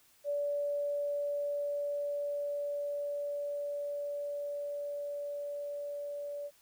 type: tone with level ramp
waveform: sine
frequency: 577 Hz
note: D5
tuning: 31 cents flat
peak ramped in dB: -30 to -37 dBFS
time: 0.24-6.51 s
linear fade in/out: 50 ms
effects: white hiss -65 dBFS RMS until 6.61 s